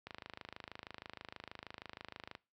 click train, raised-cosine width 0.3 ms, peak -29 dBFS, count 61, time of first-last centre 0.07-2.351 s, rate 26.3 Hz, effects noise-tail reverb RT60 0.3 s tail -22 dB re dry + high-pass 60 Hz 12 dB/octave

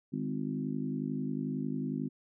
harmonic tone with a mistuned harmonic, 51.1 Hz, G#1, 27 cents flat, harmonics 3 / 4 / 5 / 6 / 7, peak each -38 / -37 / -35 / -44 / -45 dBFS, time 0.12-2.09 s, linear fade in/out 20 ms, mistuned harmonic 6, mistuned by +18 cents, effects none

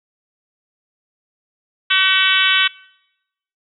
harmonic tone with a mistuned harmonic, 379.7 Hz, F#4, 45 cents sharp, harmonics 3 / 4 / 5 / 6 / 7 / 8 / 9 / 10, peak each -24 / -18 / -24 / -21 / -20 / -18 / -20 / -24 dBFS, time 1.9-2.68 s, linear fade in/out 10 ms, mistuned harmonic 6, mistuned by -16 cents, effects noise-tail reverb RT60 0.9 s tail -24 dB re dry

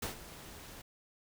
pink noise with ADSR envelope, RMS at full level -36 dBFS, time 0.02-0.82 s, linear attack 7 ms, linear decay 120 ms, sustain -14 dB, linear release 10 ms, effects none

